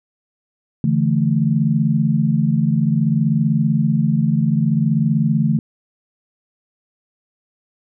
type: chord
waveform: sine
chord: D suspended second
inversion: none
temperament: equal with one note detuned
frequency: 144.23 / 164.81 / 220 Hz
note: D3 / E3 / A3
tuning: -31 / 0 / 0 cents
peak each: -18 dBFS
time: 0.84-5.59 s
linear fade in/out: 2 ms
effects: none